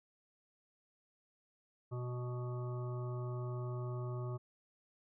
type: harmonic tone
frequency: 123.47 Hz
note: B2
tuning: in tune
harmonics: 1 / 3 / 5 / 7 / 9 / 10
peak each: -38 / -46 / -51 / -57 / -53 / -57 dBFS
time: 1.91-4.38 s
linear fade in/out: 20 ms
effects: none